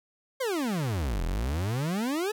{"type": "exponential two-way sweep", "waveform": "40% pulse", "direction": "down then up", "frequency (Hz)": [553, 39.19, 443.1], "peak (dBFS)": -26, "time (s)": [0.4, 2.32], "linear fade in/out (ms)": 10, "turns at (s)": 1.24, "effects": []}